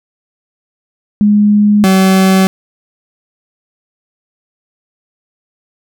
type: tone pair in turn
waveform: sine / 40% pulse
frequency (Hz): 207.7 / 189.92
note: G#3 / F#3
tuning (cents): 0 / +45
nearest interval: major second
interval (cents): 155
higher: first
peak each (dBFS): -5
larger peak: neither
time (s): 1.21-1.84 / 1.84-2.47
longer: neither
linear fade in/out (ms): 0
effects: none